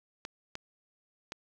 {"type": "clicks", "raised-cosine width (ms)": 0.2, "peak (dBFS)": -21, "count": 3, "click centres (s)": [0.251, 0.554, 1.321], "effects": []}